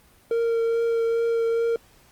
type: tone with vibrato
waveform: triangle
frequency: 460.9 Hz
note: A#4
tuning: 20 cents flat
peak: -18 dBFS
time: 0.31-1.76 s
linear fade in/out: 2 ms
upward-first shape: triangle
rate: 2.4 Hz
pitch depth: 13 cents each way
effects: pink hiss -56 dBFS RMS until 2.11 s + Opus 32 kbps